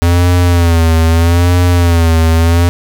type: tone with vibrato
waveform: square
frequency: 85 Hz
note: F2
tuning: 46 cents flat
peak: -7 dBFS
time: 0.02-2.69 s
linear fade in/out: 0 ms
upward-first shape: sine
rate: 0.79 Hz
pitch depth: 76 cents each way
effects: none